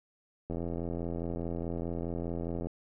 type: click train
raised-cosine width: 2 ms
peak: -23 dBFS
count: 185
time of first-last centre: 0.5-2.67 s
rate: 84.8 Hz
effects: none